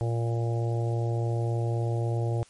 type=harmonic tone; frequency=116.54 Hz; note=A#2; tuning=in tune; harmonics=1 / 3 / 4 / 5 / 6 / 7; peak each=-25 / -35 / -37 / -39 / -41 / -42 dBFS; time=0.01-2.43 s; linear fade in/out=0 ms; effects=white hiss -57 dBFS RMS until 2.49 s + MP3 48 kbps